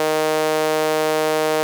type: tone with high-pass filter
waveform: sawtooth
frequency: 155.56 Hz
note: D#3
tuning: in tune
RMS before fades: -19 dBFS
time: 0-1.63 s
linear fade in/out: 0 ms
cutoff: 510 Hz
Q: 2.5
effects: none

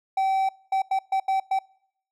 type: tone bursts at uneven times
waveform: triangle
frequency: 770 Hz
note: G5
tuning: 31 cents flat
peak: -18 dBFS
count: 6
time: 0.17-0.49 / 0.72-0.82 / 0.91-0.99 / 1.12-1.2 / 1.28-1.4 / 1.51-1.59 s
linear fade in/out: 5 ms
effects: noise-tail reverb RT60 0.7 s tail -25 dB re dry

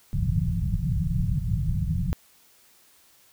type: low-pass noise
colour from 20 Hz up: white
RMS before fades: -25 dBFS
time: 0.13-2.13 s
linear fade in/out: 0 ms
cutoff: 180 Hz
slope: 96 dB/octave
effects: white hiss -58 dBFS RMS until 3.32 s

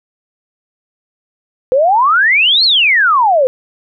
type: exponential two-way sweep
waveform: sine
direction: up then down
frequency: 493.9 to 4435 to 493.9 Hz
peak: -7 dBFS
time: 1.72-3.47 s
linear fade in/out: 0 ms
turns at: 2.64 s
effects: none

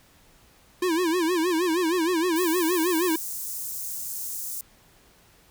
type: tone with vibrato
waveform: square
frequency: 341.6 Hz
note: F4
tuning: 38 cents flat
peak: -22 dBFS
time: 0.82-3.16 s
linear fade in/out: 5 ms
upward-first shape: sine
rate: 6.4 Hz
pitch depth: 140 cents each way
type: high-pass noise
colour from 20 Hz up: white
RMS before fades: -33 dBFS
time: 2.36-4.61 s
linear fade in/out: 2 ms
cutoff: 6300 Hz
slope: 24 dB/octave
effects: pink hiss -57 dBFS RMS until 5.5 s

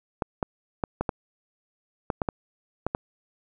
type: clicks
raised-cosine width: 1 ms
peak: -11 dBFS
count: 10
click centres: 0.222 / 0.428 / 0.838 / 1.01 / 1.092 / 2.102 / 2.218 / 2.288 / 2.866 / 2.949 s
effects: none

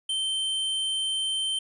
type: tone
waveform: square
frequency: 3110 Hz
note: G7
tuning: 14 cents flat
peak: -26 dBFS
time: 0.09-1.59 s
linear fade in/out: 5 ms
effects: resampled to 24000 Hz

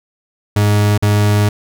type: tone with dropouts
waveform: 40% pulse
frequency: 103.83 Hz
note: G#2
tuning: in tune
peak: -9 dBFS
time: 0.56-1.49 s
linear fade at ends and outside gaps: 5 ms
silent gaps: 0.978-1.024 s
effects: none

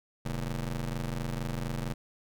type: ring-modulated tone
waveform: 25% pulse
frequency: 86.7 Hz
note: F2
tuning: 12 cents flat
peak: -25 dBFS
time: 0.25-1.94 s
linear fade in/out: 10 ms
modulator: 55.5 Hz
effects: none

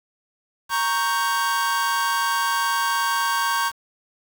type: chord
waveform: 45% pulse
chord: G diminished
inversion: first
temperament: equal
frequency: 932.3 / 1108.7 / 1568 Hz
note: Bb5 / Db6 / G6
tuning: 0 / 0 / 0 cents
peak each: -25 / -24 / -25 dBFS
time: 0.69-3.72 s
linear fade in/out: 50 ms
effects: 7-bit

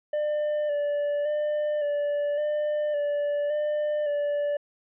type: tone with vibrato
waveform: triangle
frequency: 590 Hz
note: D5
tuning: 8 cents sharp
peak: -22 dBFS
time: 0.13-4.57 s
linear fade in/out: 5 ms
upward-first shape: square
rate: 0.89 Hz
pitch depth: 25 cents each way
effects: resampled to 8000 Hz

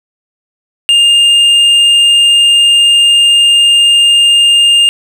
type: tone with hard clipping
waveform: triangle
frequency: 2813 Hz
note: F7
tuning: 12 cents sharp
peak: -5 dBFS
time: 0.89-4.89 s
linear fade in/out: 0 ms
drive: 8 dB
effects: none

